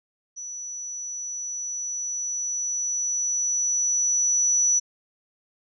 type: tone with level ramp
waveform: sine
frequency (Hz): 5920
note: F#8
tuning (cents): 0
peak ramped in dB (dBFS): -33 to -17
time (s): 0.36-4.8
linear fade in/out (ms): 20
effects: none